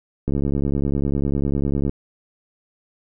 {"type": "click train", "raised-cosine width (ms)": 3, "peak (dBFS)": -10, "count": 114, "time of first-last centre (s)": [0.28, 1.894], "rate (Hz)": 70, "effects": []}